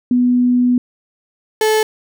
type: tone pair in turn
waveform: sine / 35% pulse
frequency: 246.9 / 434.1 Hz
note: B3 / A4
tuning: 0 / -23 cents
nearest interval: minor seventh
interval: 977 cents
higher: second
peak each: -10 dBFS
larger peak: neither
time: 0.11-0.78 / 1.61-1.83 s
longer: first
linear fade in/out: 2 ms
effects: none